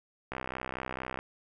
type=click train; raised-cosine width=0.5 ms; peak=-20 dBFS; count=57; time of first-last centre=0.32-1.19 s; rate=64.4 Hz; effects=none